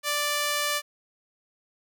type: tone with high-pass filter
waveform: sawtooth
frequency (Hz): 587.3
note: D5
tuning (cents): 0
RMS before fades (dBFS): -27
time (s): 0.03-0.82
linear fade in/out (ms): 50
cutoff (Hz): 1200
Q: 0.57
effects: none